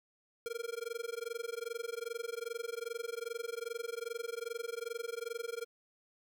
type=tone with amplitude modulation; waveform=square; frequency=466.2 Hz; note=A#4; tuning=in tune; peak=-35 dBFS; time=0.46-5.65 s; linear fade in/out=0 ms; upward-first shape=sine; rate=22.5 Hz; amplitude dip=100%; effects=none